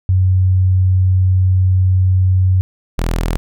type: tone pair in turn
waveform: sine / sawtooth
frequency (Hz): 93 / 41.26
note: F#2 / E1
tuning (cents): +9 / +2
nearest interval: octave + major second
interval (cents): 1407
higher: first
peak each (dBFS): -9 / -11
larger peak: first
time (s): 0.09-2.61 / 2.98-3.37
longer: first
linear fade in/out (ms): 0
effects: none